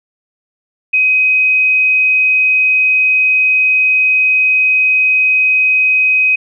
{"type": "tone", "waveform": "sine", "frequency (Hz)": 2520, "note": "D#7", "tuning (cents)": 21, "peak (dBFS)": -8, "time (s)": [0.93, 6.36], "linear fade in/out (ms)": 10, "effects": []}